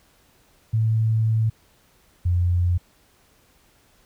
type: tone pair in turn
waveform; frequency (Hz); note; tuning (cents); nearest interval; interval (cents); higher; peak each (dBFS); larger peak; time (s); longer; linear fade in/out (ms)
sine; 111.1 / 88.18; A2 / F2; +17 / +17; major third; 400; first; -17; neither; 0.73-1.5 / 2.25-2.78; first; 10
effects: pink hiss -59 dBFS RMS until 4.05 s